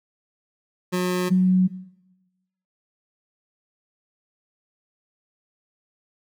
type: tone pair in turn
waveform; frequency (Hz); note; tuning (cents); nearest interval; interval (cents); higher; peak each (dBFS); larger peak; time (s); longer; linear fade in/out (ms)
25% pulse / sine; 180.9 / 184.81; F#3 / F#3; -39 / -2; unison; 37; second; -17 / -14; second; 0.92-1.3 / 1.3-1.68; neither; 20
effects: noise-tail reverb RT60 1.0 s tail -18 dB re dry